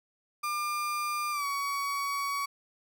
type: tone with pitch glide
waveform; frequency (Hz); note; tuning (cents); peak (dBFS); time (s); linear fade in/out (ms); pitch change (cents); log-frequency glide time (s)
35% pulse; 1200 to 1126.1; D6 to C#6; +37 to +27; -28; 0.43-2.46; 10; -110; 1.31-1.46
effects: none